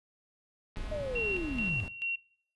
click train, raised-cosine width 0.3 ms, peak -35 dBFS, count 198, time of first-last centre 0.76-1.689 s, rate 212 Hz
brown noise, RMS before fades -40 dBFS, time 0.77-1.88 s, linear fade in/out 0 ms
sine linear sweep, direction down, 627 to 82.7 Hz, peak -33 dBFS, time 0.91-1.85 s, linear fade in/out 10 ms
sine tone with tremolo, 2740 Hz, F7, 34 cents flat, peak -30 dBFS, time 1.15-2.16 s, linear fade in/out 10 ms, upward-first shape square, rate 2.3 Hz, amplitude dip 75%
effects noise-tail reverb RT60 0.6 s tail -22 dB re dry + resampled to 24000 Hz

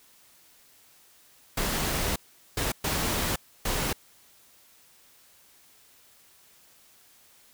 pink noise bursts at uneven times, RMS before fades -28 dBFS, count 4, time 1.57-2.16 / 2.57-2.72 / 2.84-3.36 / 3.65-3.93 s, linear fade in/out 5 ms, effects white hiss -58 dBFS RMS until 7.53 s

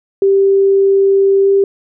sine tone with pitch glide, 392 to 394.3 Hz, G4 to G4, 0 to +10 cents, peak -7 dBFS, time 0.22-1.64 s, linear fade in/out 2 ms, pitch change +10 cents, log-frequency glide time 1.43-1.48 s, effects none

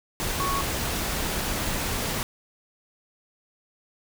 sine tone in noise, 1108.7 Hz, C#6, in tune, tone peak -26 dBFS, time 0.4-0.61 s, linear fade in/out 0 ms, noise pink, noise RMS -28 dBFS, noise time 0.2-2.23 s, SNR -1 dB, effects none

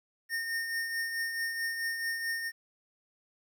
square tone with tremolo, 1830 Hz, A#6, 32 cents flat, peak -30 dBFS, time 0.29-2.52 s, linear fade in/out 50 ms, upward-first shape triangle, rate 4.6 Hz, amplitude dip 50%, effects 11-bit

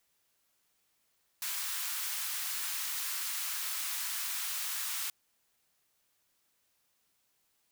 white high-pass noise, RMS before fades -36 dBFS, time 1.42-5.1 s, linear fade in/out 2 ms, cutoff 1000 Hz, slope 24 dB/octave, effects white hiss -75 dBFS RMS until 7.71 s

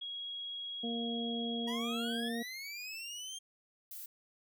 sine tone, 3308 Hz, G#7, 8 cents flat, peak -39 dBFS, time 0.01-2.29 s, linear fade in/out 10 ms
harmonic tone, 233 Hz, A#3, 1 cent flat, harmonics 1 / 2 / 3, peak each -36 / -42 / -46 dBFS, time 0.83-2.43 s, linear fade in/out 10 ms
25% pulse linear sweep, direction up, 934 to 3213 Hz, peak -38 dBFS, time 1.67-3.39 s, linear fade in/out 10 ms
violet noise, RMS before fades -46 dBFS, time 3.91-4.06 s, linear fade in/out 5 ms
effects none

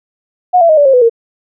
sine tone with pitch steps, 725 / 672.6 / 623.9 / 578.8 / 536.9 / 498.1 / 462 Hz, F#5 / E5 / D#5 / D5 / C5 / B4 / A#4, -35 / +35 / +5 / -25 / +45 / +15 / -16 cents, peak -4 dBFS, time 0.53-1.097 s, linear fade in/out 20 ms, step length 81 ms, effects none

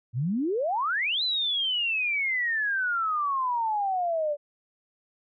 sine exponential two-way sweep, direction up then down, 110 to 4093 to 573 Hz, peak -24 dBFS, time 0.13-4.37 s, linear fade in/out 50 ms, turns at 1.23 s, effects none

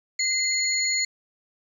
sine tone cluster, 2065 / 4327 / 6890 Hz, C7 / C#8 / A8, -23 / -43 / -37 cents, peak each -26 dBFS, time 0.19-1.05 s, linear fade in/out 5 ms, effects 9-bit

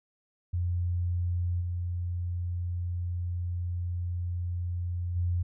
sine tone with level steps, 88 Hz, F2, 14 cents sharp, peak -26 / -29 / -25 dBFS, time 0.53-5.43 s, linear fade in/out 10 ms, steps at 1.6 / 5.15 s, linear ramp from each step 20 ms, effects none

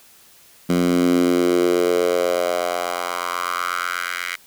10% pulse tone with high-pass filter sweep, 88.2 Hz, F2, 18 cents sharp, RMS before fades -20 dBFS, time 0.69-4.36 s, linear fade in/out 10 ms, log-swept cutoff 200 to 1900 Hz, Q 3.6, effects white hiss -50 dBFS RMS until 4.46 s

